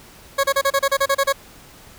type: tone bursts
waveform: 20% pulse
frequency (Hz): 551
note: C#5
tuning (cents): -11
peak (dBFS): -10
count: 11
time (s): 0.38-1.327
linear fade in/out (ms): 10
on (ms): 57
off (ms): 32
effects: pink hiss -45 dBFS RMS until 1.98 s